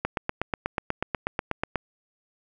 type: click train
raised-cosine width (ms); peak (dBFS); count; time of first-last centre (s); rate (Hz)
0.5; -10; 15; 0.05-1.757; 8.2
effects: none